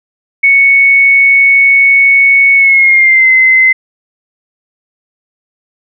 sine tone with pitch glide, 2217 to 2057 Hz, C#7 to C7, 0 to -30 cents, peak -3 dBFS, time 0.43-3.73 s, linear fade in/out 10 ms, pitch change -130 cents, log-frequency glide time 2.55-3.3 s, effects none

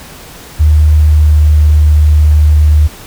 sine tone with pitch glide, 76.3 to 75.69 Hz, D#2 to D#2, -33 to -47 cents, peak -3 dBFS, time 0.59-2.88 s, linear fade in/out 20 ms, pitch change -14 cents, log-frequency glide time 1.07-1.38 s, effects pink hiss -32 dBFS RMS until 3.06 s

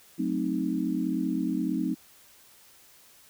sine chord, F# diminished seventh, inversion none, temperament equal, 185 / 220 / 261.6 / 311.1 Hz, F#3 / A3 / C4 / Eb4, 0 / 0 / 0 / 0 cents, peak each -32 / -33 / -30 / -30 dBFS, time 0.18-1.95 s, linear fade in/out 20 ms, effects white hiss -56 dBFS RMS until 3.29 s

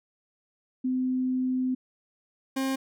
sine / 40% pulse tone pair in turn, 256.2 / 266.8 Hz, C4 / C4, -36 / +34 cents, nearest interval minor second, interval 70 cents, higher second, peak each -24 / -25 dBFS, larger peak first, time 0.84-1.75 / 2.56-2.76 s, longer first, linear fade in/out 10 ms, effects none

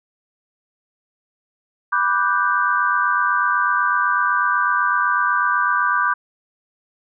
sine chord, G major seventh, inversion first, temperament equal, 987.8 / 1174.7 / 1480 / 1568 Hz, B5 / D6 / F#6 / G6, 0 / 0 / 0 / 0 cents, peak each -23 / -19 / -23 / -21 dBFS, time 1.92-6.14 s, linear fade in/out 10 ms, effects none

